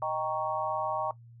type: chord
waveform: sine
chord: Eb dominant seventh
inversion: none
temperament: equal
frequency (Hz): 622.3 / 784 / 932.3 / 1108.7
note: Eb5 / G5 / Bb5 / Db6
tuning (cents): 0 / 0 / 0 / 0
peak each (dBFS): -34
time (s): 0.02-1.11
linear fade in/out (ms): 2
effects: noise-tail reverb RT60 0.1 s tail -17 dB re dry + added 117 Hz sine -49 dBFS peak until 1.4 s